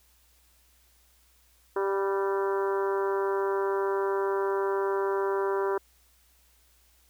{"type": "harmonic tone with a mistuned harmonic", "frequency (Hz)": 196.3, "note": "G3", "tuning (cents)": 3, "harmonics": [2, 3, 4, 5, 6, 7, 8, 9], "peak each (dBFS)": [-26, -37, -40, -33, -39, -40, -42, -49], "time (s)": [1.76, 5.78], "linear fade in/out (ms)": 5, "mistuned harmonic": 8, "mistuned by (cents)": -27, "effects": ["added 60 Hz sine -64 dBFS peak until 7.09 s", "white hiss -64 dBFS RMS until 7.09 s"]}